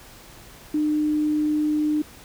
sine tone, 302.4 Hz, D#4, 49 cents flat, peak -19 dBFS, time 0.74-2.02 s, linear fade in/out 5 ms, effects pink hiss -46 dBFS RMS until 2.24 s

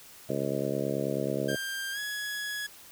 harmonic tone, 69.3 Hz, C#2, in tune, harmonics 2 / 3 / 4 / 5 / 6 / 7 / 8 / 9, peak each -36 / -36 / -36 / -36 / -36 / -36 / -36 / -36 dBFS, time 0.29-1.56 s, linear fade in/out 5 ms
sawtooth tone with pitch glide, 1590 to 1679.7 Hz, G6 to G#6, +24 to +19 cents, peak -29 dBFS, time 1.48-2.67 s, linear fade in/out 10 ms, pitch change +95 cents, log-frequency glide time 1.92-1.99 s
effects white hiss -51 dBFS RMS until 2.91 s

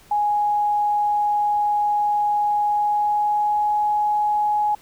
sine tone with pitch glide, 831 to 837.7 Hz, G#5 to G#5, +1 to +15 cents, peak -17 dBFS, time 0.11-4.75 s, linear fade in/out 5 ms, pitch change +14 cents, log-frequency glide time 2.62-3.76 s, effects pink hiss -51 dBFS RMS until 4.81 s

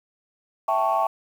sine chord, A dominant seventh, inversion second, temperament equal, 659.3 / 784 / 880 / 1108.7 Hz, E5 / G5 / A5 / C#6, 0 / 0 / 0 / 0 cents, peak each -24 dBFS, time 0.68-1.07 s, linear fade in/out 5 ms, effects tanh soft clip ceiling -12 dBFS + 8-bit

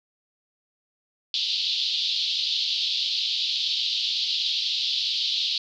white band-pass noise, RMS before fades -26 dBFS, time 1.34-5.58 s, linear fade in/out 2 ms, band 3100 to 4500 Hz, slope 48 dB/octave, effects none

